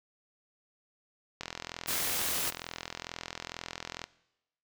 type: click train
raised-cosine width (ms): 0.2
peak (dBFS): -19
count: 112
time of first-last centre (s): 1.41-4.04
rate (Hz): 42.2
type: noise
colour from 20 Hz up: white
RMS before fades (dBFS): -32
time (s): 1.87-2.51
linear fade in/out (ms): 20
effects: noise-tail reverb RT60 0.9 s tail -20 dB re dry